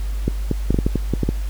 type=clicks; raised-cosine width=3 ms; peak=-5 dBFS; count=10; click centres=0.28 / 0.513 / 0.706 / 0.744 / 0.788 / 0.865 / 0.957 / 1.137 / 1.233 / 1.29 s; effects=added 50 Hz sine -21 dBFS peak until 1.49 s + pink hiss -42 dBFS RMS until 1.49 s